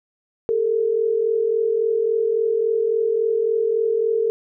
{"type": "tone pair together", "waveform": "sine", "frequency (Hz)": [410, 453.6], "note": ["G#4", "A#4"], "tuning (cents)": [-22, -47], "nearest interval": "major second", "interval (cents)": 175, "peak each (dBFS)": [-23, -18], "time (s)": [0.49, 4.3], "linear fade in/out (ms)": 0, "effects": []}